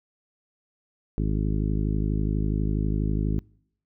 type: harmonic tone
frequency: 52.2 Hz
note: G#1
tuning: 10 cents sharp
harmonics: 1 / 2 / 3 / 4 / 5 / 6 / 7 / 8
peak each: -25 / -30 / -29 / -32 / -34 / -35 / -41 / -41 dBFS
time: 1.18-3.39 s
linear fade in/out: 0 ms
effects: noise-tail reverb RT60 0.7 s tail -26 dB re dry